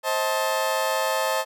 30% pulse chord, A diminished, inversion first, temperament just, 528 / 633.6 / 880 Hz, C5 / Eb5 / A5, +16 / +31 / 0 cents, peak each -24 dBFS, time 0.03-1.45 s, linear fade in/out 50 ms, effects none

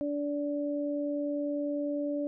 sine tone pair together, 290 / 580 Hz, D4 / D5, -22 / -22 cents, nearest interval octave, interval 1200 cents, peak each -31 / -33 dBFS, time 0.01-2.27 s, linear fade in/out 0 ms, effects none

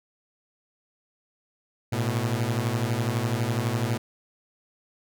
sawtooth beating tone pair, 110 / 122 Hz, A2 / B2, 0 / -21 cents, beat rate 12 Hz, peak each -23 dBFS, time 1.92-3.98 s, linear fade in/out 10 ms, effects none

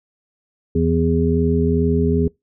harmonic tone, 82.41 Hz, E2, in tune, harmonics 1 / 2 / 3 / 5, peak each -20 / -20 / -20 / -20 dBFS, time 0.75-2.28 s, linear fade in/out 5 ms, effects noise-tail reverb RT60 0.2 s tail -25 dB re dry

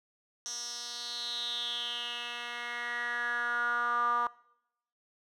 10% pulse tone with band-pass filter sweep, 239.6 Hz, A#3, 48 cents sharp, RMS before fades -34 dBFS, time 0.46-4.27 s, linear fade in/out 0 ms, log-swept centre 5800 to 1100 Hz, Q 6.7, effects noise-tail reverb RT60 0.8 s tail -22 dB re dry

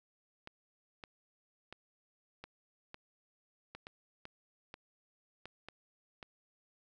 clicks, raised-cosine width 0.3 ms, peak -30 dBFS, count 12, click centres 0.474 / 1.038 / 1.726 / 2.44 / 2.944 / 3.75 / 3.869 / 4.254 / 4.741 / 5.456 / 5.686 / 6.228 s, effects none

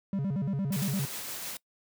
triangle tone with vibrato, 164.81 Hz, E3, in tune, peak -25 dBFS, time 0.13-1.05 s, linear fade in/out 0 ms, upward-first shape square, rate 8.7 Hz, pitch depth 300 cents each way
white noise, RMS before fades -38 dBFS, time 0.72-0.84 s, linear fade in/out 5 ms
white noise with tremolo, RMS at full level -37 dBFS, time 0.82-1.57 s, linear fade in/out 2 ms, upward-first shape sine, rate 6.5 Hz, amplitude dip 25%
effects noise-tail reverb RT60 0.1 s tail -22 dB re dry + high-pass 100 Hz 12 dB/octave

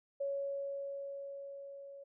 sine tone with level ramp, 557 Hz, C#5, 8 cents sharp, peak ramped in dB -33 to -48 dBFS, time 0.2-2.04 s, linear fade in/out 10 ms, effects none

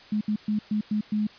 sine tone bursts at uneven times, 211.4 Hz, G#3, 31 cents sharp, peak -22 dBFS, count 6, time 0.12-0.21 / 0.28-0.36 / 0.48-0.59 / 0.71-0.81 / 0.91-1.01 / 1.12-1.27 s, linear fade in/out 5 ms, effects white hiss -49 dBFS RMS until 1.38 s + resampled to 11025 Hz

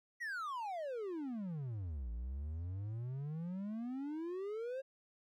triangle exponential two-way sweep, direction down then up, 1975.5 to 55.6 to 544 Hz, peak -37 dBFS, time 0.2-4.82 s, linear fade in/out 20 ms, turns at 2.11 s, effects none

